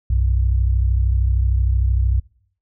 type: tone pair together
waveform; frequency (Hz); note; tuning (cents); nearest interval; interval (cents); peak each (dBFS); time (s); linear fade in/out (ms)
sine; 61.9 / 95.01; B1 / F#2; +5 / +46; perfect fifth; 741; -15 / -21; 0.1-2.2; 5
effects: noise-tail reverb RT60 0.6 s tail -22 dB re dry